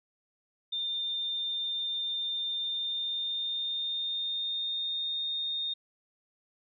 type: tone with pitch glide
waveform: sine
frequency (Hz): 3607 to 3674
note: A7 to A#7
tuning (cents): +42 to -26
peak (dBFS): -30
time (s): 0.72-5.74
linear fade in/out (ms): 10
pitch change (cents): +32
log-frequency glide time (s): 2.59-5.25
effects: none